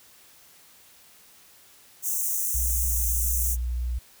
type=high-pass noise; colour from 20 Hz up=white; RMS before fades=-27 dBFS; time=2.02-3.57 s; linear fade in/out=50 ms; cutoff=5900 Hz; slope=96 dB/octave
type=tone; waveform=sine; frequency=60.7 Hz; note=B1; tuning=29 cents flat; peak=-25 dBFS; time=2.54-3.99 s; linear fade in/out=10 ms
effects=white hiss -54 dBFS RMS until 4.2 s